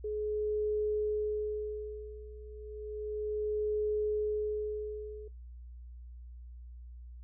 sine tone with tremolo, 423.4 Hz, G#4, 33 cents sharp, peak -28 dBFS, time 0.04-5.28 s, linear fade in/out 5 ms, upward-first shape sine, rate 0.32 Hz, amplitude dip 90%, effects noise-tail reverb RT60 0.2 s tail -24 dB re dry + added 60 Hz sine -45 dBFS peak until 7.23 s

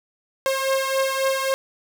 sawtooth beating tone pair, 534 / 537.7 Hz, C5 / C5, +35 / +47 cents, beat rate 3.7 Hz, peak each -18 / -21 dBFS, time 0.46-1.54 s, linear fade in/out 0 ms, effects none

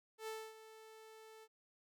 sawtooth tone with ADSR envelope, 440 Hz, A4, in tune, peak -38 dBFS, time 0.18-1.48 s, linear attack 93 ms, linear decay 260 ms, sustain -14 dB, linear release 49 ms, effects none

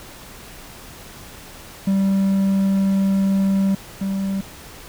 triangle tone pair in turn, 194.6 / 194.6 Hz, G3 / G3, -12 / -12 cents, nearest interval unison, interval 0 cents, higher neither, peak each -13 / -18 dBFS, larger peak first, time 1.87-3.75 / 4.01-4.41 s, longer first, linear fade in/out 5 ms, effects pink hiss -40 dBFS RMS until 4.88 s

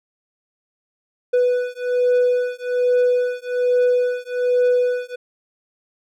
triangle beating tone pair, 493.9 / 495.1 Hz, B4 / B4, 0 / +4 cents, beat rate 1.2 Hz, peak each -17 dBFS, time 1.33-5.16 s, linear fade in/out 10 ms, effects none

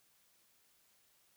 silence, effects white hiss -71 dBFS RMS until 1.36 s

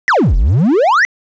triangle exponential two-way sweep, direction down then up, 2064 to 38.89 to 2064 Hz, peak -6 dBFS, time 0.08-1.05 s, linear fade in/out 0 ms, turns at 0.36 s, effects resampled to 16000 Hz + 8-bit

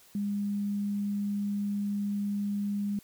sine tone, 203.2 Hz, G#3, 38 cents flat, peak -28 dBFS, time 0.15-2.99 s, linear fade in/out 2 ms, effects white hiss -58 dBFS RMS until 3.03 s

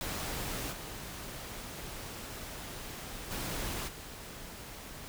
pink noise with level steps, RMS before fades -37 / -43 / -37 / -46 dBFS, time 0.01-5.08 s, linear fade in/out 0 ms, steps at 0.71 / 3.3 / 3.87 s, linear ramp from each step 20 ms, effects none

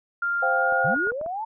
sine tone with pitch glide, 1396.9 to 1436.2 Hz, F6 to F6, 0 to +48 cents, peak -22 dBFS, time 0.22-1.11 s, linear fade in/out 5 ms, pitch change +48 cents, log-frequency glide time 0.4-0.93 s
sine chord, C suspended fourth, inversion none, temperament equal, 523.3 / 698.5 / 784 Hz, C5 / F5 / G5, 0 / 0 / 0 cents, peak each -26 dBFS, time 0.42-0.95 s, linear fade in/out 10 ms
clicks, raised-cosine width 1 ms, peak -26 dBFS, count 6, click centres 0.724 / 0.962 / 1.071 / 1.119 / 1.213 / 1.262 s
sine linear sweep, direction up, 113.9 to 912 Hz, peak -27 dBFS, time 0.84-1.45 s, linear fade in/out 10 ms
effects none

